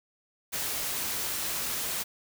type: noise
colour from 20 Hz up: white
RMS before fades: -32 dBFS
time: 0.52-2.04 s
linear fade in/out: 20 ms
effects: none